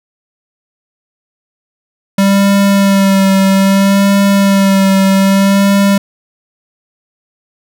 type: tone with vibrato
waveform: square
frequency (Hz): 196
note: G3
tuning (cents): 0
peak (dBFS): -7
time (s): 2.18-5.98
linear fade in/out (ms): 5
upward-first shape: sine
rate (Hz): 0.62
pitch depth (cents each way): 24
effects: none